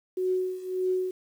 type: tone with tremolo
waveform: sine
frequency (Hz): 370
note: F#4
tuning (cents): 0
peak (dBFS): -22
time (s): 0.17-1.11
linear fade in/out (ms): 5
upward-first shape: triangle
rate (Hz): 1.7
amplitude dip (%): 85
effects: 9-bit